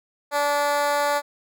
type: tone with high-pass filter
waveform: 10% pulse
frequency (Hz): 289.5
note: D4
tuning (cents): -25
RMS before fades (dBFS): -22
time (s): 0.31-1.22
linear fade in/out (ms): 50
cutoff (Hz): 660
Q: 2.6
effects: none